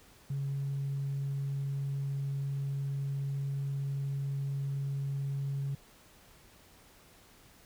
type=tone; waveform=sine; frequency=138.59 Hz; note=C#3; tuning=in tune; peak=-30 dBFS; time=0.3-5.75 s; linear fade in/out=5 ms; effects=tanh soft clip ceiling -28 dBFS + pink hiss -59 dBFS RMS until 7.65 s